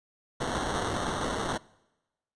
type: noise with sample-and-hold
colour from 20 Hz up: violet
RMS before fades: -31 dBFS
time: 0.4-1.58 s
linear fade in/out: 10 ms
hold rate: 2450 Hz
effects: noise-tail reverb RT60 1.0 s tail -23 dB re dry + resampled to 22050 Hz